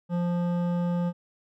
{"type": "tone with hard clipping", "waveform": "sine", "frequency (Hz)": 174.61, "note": "F3", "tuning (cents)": 0, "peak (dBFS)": -26, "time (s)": [0.09, 1.13], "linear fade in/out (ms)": 50, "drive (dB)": 12, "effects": []}